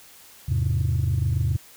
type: chord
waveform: sine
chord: E augmented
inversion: none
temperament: equal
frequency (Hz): 82.41 / 103.83 / 130.81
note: E2 / G#2 / B#2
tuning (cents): 0 / 0 / 0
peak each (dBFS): -23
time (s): 0.48-1.57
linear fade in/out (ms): 10
effects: tanh soft clip ceiling -15 dBFS + white hiss -49 dBFS RMS until 1.76 s